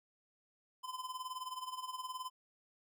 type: tone with tremolo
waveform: square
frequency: 1021 Hz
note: C6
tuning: 43 cents flat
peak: -39 dBFS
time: 0.83-2.3 s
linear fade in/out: 20 ms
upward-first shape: sine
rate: 19 Hz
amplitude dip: 75%
effects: none